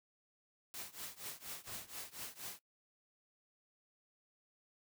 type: noise with tremolo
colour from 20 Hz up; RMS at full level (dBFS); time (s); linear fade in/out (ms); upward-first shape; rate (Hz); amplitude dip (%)
white; -44; 0.74-2.59; 0; triangle; 4.2; 95
type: noise with exponential decay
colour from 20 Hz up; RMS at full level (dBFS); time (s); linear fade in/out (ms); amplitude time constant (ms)
pink; -49; 1.67-2.1; 2; 93
effects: noise-tail reverb RT60 0.1 s tail -19 dB re dry + high-pass 60 Hz 12 dB/octave